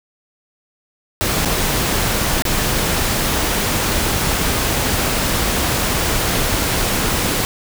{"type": "noise with dropouts", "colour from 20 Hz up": "pink", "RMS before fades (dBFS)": -18, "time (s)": [1.21, 7.45], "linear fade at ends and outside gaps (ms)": 0, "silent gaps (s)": [[1.449, 1.456], [2.422, 2.452]], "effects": []}